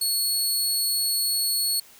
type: tone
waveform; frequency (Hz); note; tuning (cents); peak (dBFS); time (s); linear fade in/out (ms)
20% pulse; 4371; C#8; -25; -16; 0.01-1.8; 5
effects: white hiss -51 dBFS RMS until 1.99 s